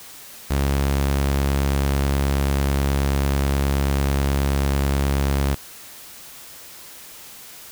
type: tone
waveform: sawtooth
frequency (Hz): 69.3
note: C#2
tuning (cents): 0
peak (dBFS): -14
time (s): 0.5-5.55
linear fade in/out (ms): 10
effects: white hiss -41 dBFS RMS until 7.71 s